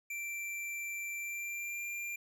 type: tone with pitch glide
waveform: square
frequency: 2349 to 2383 Hz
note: D7 to D7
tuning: 0 to +25 cents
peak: -38 dBFS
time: 0.1-2.16 s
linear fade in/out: 5 ms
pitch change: +25 cents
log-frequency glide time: 1.18-1.83 s
effects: none